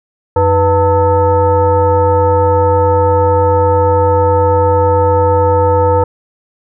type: tone with frequency modulation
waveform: sine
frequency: 493.9 Hz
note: B4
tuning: in tune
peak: -7 dBFS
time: 0.36-6.04 s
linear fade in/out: 5 ms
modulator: 403 Hz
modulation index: 1.2
effects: none